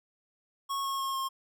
square tone with pitch steps, 1100 / 1090.5 / 1081.1 / 1071.8 Hz, C#6 / C#6 / C#6 / C6, -14 / -29 / -44 / +41 cents, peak -31 dBFS, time 0.69-1.29 s, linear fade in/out 20 ms, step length 150 ms, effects none

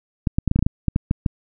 clicks, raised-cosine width 5 ms, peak -5 dBFS, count 12, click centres 0.272 / 0.385 / 0.477 / 0.514 / 0.56 / 0.591 / 0.626 / 0.665 / 0.883 / 0.961 / 1.111 / 1.262 s, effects none

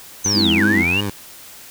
sine linear two-way sweep, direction down then up, 6360 to 1446 to 2900 Hz, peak -16 dBFS, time 0.24-1.01 s, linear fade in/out 10 ms, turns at 0.64 s
15% pulse tone with vibrato, 93.3 Hz, F#2, 15 cents sharp, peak -15 dBFS, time 0.25-1.1 s, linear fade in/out 5 ms, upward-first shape sine, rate 2.9 Hz, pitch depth 170 cents each way
sine chord, Ab augmented, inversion none, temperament just, 207.7 / 259.6 / 324.5 Hz, Ab3 / C4 / E4, 0 / -13 / -27 cents, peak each -19 / -25 / -19 dBFS, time 0.33-0.85 s, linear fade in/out 50 ms
effects white hiss -40 dBFS RMS until 1.7 s

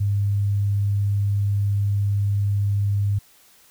sine tone, 101 Hz, G#2, 48 cents flat, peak -18 dBFS, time 0-3.19 s, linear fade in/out 10 ms, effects white hiss -54 dBFS RMS until 3.7 s

